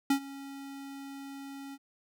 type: tone with ADSR envelope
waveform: square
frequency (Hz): 275.9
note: C#4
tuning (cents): -8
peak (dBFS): -22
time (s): 0.1-1.78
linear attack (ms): 5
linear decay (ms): 87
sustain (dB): -20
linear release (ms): 44
effects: none